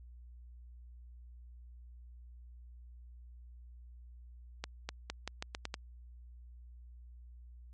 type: accelerating click train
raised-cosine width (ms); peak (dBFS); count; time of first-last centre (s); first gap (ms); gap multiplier
0.2; -20; 8; 4.64-5.741; 250; 0.84
effects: added 60 Hz sine -50 dBFS peak until 7.73 s + MP3 48 kbps

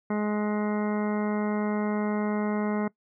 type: harmonic tone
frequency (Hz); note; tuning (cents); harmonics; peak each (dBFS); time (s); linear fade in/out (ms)
209.9; G#3; +19; 1 / 2 / 3 / 4 / 5 / 6 / 7 / 9 / 10; -26 / -32 / -36 / -38 / -40 / -42 / -43 / -45 / -46; 0.1-2.88; 5
effects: noise-tail reverb RT60 0.1 s tail -21 dB re dry

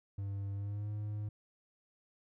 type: tone with pitch glide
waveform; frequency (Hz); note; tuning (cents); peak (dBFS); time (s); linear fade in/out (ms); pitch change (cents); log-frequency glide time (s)
triangle; 99.3 to 104.96; G2 to G#2; +23 to +19; -34; 0.18-1.29; 5; +96; 0.53-0.9
effects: none

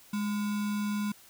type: tone with sample-and-hold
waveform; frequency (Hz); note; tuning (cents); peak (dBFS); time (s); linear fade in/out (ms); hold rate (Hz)
sine; 207.6; G#3; 0; -28; 0.13-1.12; 5; 1225
effects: white hiss -56 dBFS RMS until 1.29 s

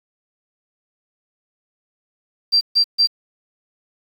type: tone bursts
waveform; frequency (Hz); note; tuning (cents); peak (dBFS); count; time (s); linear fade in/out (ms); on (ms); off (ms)
sine; 4712; D8; +5; -11; 3; 2.52-3.073; 20; 91; 140
effects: 7-bit

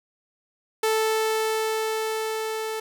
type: tone with level ramp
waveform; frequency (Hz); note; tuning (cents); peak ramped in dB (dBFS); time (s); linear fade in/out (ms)
sawtooth; 439.5; A4; -2; -16 to -24; 0.83-2.8; 5
effects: none

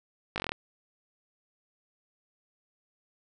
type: slowing click train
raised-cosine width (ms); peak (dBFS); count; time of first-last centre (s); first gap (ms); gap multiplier
0.3; -15; 8; 0.36-0.519; 19; 1.06
effects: none

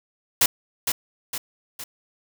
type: noise with echo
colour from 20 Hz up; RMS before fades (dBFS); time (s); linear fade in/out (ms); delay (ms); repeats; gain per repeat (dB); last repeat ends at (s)
white; -17; 0.41-0.46; 5; 460; 3; -6; 1.84
effects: none

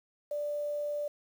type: tone with quantisation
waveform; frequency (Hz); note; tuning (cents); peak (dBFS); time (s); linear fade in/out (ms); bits
sine; 587.3; D5; 0; -31; 0.31-1.08; 5; 9
effects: none

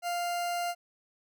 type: tone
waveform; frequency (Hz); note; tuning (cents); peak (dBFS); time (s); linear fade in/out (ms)
40% pulse; 698.5; F5; 0; -29; 0.02-0.75; 50
effects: none

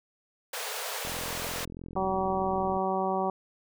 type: high-pass noise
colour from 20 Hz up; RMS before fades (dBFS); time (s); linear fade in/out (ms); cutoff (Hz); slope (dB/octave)
pink; -35; 0.53-1.65; 5; 430; 96
type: click train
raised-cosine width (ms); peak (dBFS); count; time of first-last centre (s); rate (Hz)
3; -29; 75; 1.05-2.767; 43.1
type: harmonic tone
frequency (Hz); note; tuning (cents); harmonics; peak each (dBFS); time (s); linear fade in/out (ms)
190; F#3; +46; 1 / 2 / 3 / 4 / 5 / 6; -34 / -32 / -34 / -30 / -34 / -36; 1.96-3.3; 2
effects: none

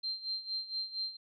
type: tone with tremolo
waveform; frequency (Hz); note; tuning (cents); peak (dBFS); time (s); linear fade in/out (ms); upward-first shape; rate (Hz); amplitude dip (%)
sine; 4153; C8; -14; -32; 0.03-1.17; 10; sine; 4.3; 80
effects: none

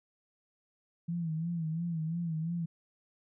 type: tone with vibrato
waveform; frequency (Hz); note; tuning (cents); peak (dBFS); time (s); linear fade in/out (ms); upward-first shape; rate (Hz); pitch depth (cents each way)
sine; 164.81; E3; 0; -31; 1.08-2.66; 10; sine; 2.9; 83
effects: none

